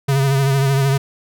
square tone with vibrato, 136.9 Hz, C#3, 21 cents flat, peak -14 dBFS, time 0.08-0.98 s, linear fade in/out 10 ms, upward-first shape triangle, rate 13 Hz, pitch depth 48 cents each way, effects none

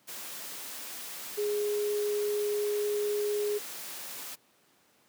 sine tone in noise, 415.3 Hz, G#4, in tune, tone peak -27 dBFS, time 1.37-3.59 s, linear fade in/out 20 ms, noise white, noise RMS -41 dBFS, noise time 0.07-4.36 s, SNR +11 dB, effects pink hiss -65 dBFS RMS until 5.08 s + high-pass 200 Hz 12 dB/octave

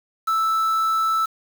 triangle tone with quantisation, 1318.5 Hz, E6, in tune, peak -16 dBFS, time 0.27-1.26 s, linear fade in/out 10 ms, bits 6, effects none

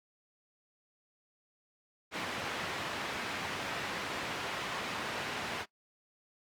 white band-pass noise, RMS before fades -38 dBFS, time 2.11-5.66 s, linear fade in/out 50 ms, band 100 to 2400 Hz, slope 12 dB/octave, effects noise-tail reverb RT60 0.1 s tail -20 dB re dry + Opus 48 kbps

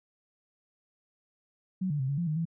sine tone with pitch steps, 186.6 / 147 / 131.8 / 140.8 / 172.3 / 153.5 / 165.6 Hz, F#3 / D3 / C3 / C#3 / F3 / D#3 / E3, +15 / +2 / +13 / +27 / -23 / -23 / +8 cents, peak -27 dBFS, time 1.81-2.454 s, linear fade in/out 10 ms, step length 92 ms, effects none

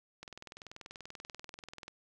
click train, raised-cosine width 0.2 ms, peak -29 dBFS, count 35, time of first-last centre 0.23-1.88 s, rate 20.6 Hz, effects none

